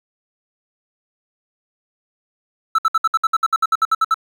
triangle tone bursts, 1318.5 Hz, E6, in tune, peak -10 dBFS, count 15, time 2.75-4.143 s, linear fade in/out 5 ms, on 35 ms, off 62 ms, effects 8-bit

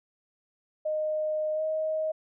sine tone with pitch glide, 617 to 627.8 Hz, D#5 to D#5, -15 to +15 cents, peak -26 dBFS, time 0.85-2.12 s, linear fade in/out 10 ms, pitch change +30 cents, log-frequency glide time 1.54-1.62 s, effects none

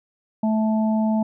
harmonic tone, 218.4 Hz, A3, 13 cents flat, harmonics 1 / 3 / 4, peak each -18 / -28 / -30 dBFS, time 0.43-1.23 s, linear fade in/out 5 ms, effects none

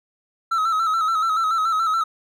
triangle tone with vibrato, 1305 Hz, E6, 18 cents flat, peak -16 dBFS, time 0.51-2.04 s, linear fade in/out 10 ms, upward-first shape square, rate 7 Hz, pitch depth 48 cents each way, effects none

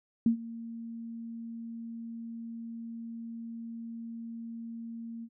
sine tone with ADSR envelope, 230 Hz, A#3, 23 cents flat, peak -19 dBFS, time 0.26-5.29 s, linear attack 3 ms, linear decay 100 ms, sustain -19 dB, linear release 58 ms, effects none

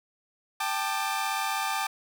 sawtooth chord, G suspended second, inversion none, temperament equal with one note detuned, 784 / 880 / 1195.2 Hz, G5 / A5 / D6, 0 / 0 / +30 cents, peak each -28 dBFS, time 0.6-1.87 s, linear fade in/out 5 ms, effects none

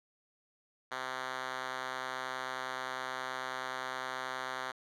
5% pulse tone with band-pass filter, 129.5 Hz, C3, 17 cents flat, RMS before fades -39 dBFS, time 0.91-4.72 s, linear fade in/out 10 ms, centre 1800 Hz, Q 0.73, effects none

